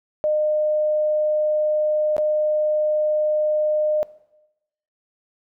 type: tone with dropouts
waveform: sine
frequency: 609 Hz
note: D#5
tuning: 37 cents flat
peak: -17 dBFS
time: 0.24-4.03 s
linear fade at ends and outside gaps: 0 ms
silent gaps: 2.166-2.181 s
effects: noise-tail reverb RT60 0.9 s tail -19 dB re dry